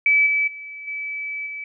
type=tone with level steps; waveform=sine; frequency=2300 Hz; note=D7; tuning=37 cents flat; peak=-13 / -17 / -33 / -26 / -29 dBFS; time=0.06-1.64 s; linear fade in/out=2 ms; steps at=0.26 / 0.47 / 0.87 / 1.46 s; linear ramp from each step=10 ms; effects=none